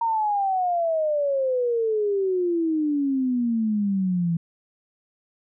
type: exponential sweep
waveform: sine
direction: down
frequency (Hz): 932.3 to 164.81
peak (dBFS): -20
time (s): 0.01-4.37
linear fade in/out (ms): 5
effects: none